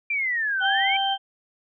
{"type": "exponential two-way sweep", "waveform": "sine", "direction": "down then up", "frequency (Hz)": [2393, 1470, 2366], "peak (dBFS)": -22, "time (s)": [0.1, 0.97], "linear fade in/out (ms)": 5, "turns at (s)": 0.63}
{"type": "harmonic tone", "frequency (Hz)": 783, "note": "G5", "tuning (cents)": -2, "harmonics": [1, 2, 4], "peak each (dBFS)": [-23, -34, -25], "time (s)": [0.6, 1.18], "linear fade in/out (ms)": 50}
{"effects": []}